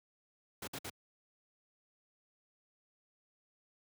pink noise bursts, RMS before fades -42 dBFS, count 3, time 0.62-0.899 s, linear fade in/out 5 ms, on 55 ms, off 57 ms, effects high-pass 100 Hz 12 dB/octave

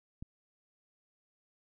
click, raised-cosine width 5 ms, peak -30 dBFS, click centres 0.225 s, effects none

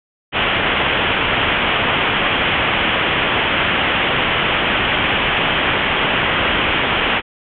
white low-pass noise, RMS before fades -17 dBFS, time 0.32-7.22 s, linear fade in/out 50 ms, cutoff 3300 Hz, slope 96 dB/octave, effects none

